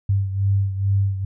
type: beating tone pair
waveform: sine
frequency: 98 / 100.3 Hz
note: G2 / G2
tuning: 0 / +40 cents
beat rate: 2.3 Hz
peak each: -18 / -24 dBFS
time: 0.09-1.25 s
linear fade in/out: 5 ms
effects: none